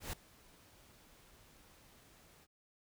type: noise with ADSR envelope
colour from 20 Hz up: pink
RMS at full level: -40 dBFS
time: 0-2.47 s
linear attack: 130 ms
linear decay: 5 ms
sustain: -23 dB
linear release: 38 ms
effects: none